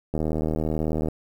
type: click train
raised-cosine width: 2 ms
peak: -13 dBFS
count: 75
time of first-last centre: 0.14-1.085 s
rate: 78.3 Hz
effects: 8-bit